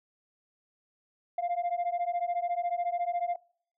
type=beating tone pair; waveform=sine; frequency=692 / 706 Hz; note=F5 / F5; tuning=-16 / +19 cents; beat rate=14 Hz; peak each=-29 dBFS; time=1.38-3.36 s; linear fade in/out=5 ms; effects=noise-tail reverb RT60 0.6 s tail -25 dB re dry + tanh soft clip ceiling -25 dBFS